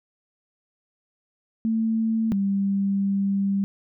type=tone pair in turn; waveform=sine; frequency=223.4 / 197.42 Hz; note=A3 / G3; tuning=+27 / +13 cents; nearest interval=major second; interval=214 cents; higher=first; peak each=-20 dBFS; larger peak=neither; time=1.65-2.32 / 2.32-3.64 s; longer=second; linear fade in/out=0 ms; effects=none